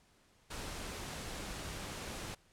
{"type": "noise", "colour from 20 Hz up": "pink", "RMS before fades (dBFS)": -43, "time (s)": [0.5, 2.35], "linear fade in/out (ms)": 10, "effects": ["pink hiss -68 dBFS RMS until 2.52 s", "low-pass 10000 Hz 12 dB/octave"]}